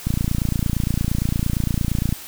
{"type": "click train", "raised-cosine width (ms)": 5, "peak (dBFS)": -8, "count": 60, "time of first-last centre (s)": [0.07, 2.126], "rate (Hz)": 28.7, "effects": ["white hiss -37 dBFS RMS until 2.27 s"]}